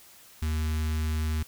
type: tone with notch filter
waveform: square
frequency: 77.78 Hz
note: D#2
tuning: in tune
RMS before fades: -28 dBFS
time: 0.42-1.43 s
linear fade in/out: 5 ms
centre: 580 Hz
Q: 0.56
effects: white hiss -53 dBFS RMS until 1.47 s